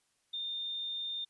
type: tone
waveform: sine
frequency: 3623 Hz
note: A7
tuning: 50 cents sharp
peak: -35 dBFS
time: 0.33-1.25 s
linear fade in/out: 10 ms
effects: white hiss -75 dBFS RMS until 1.29 s + resampled to 24000 Hz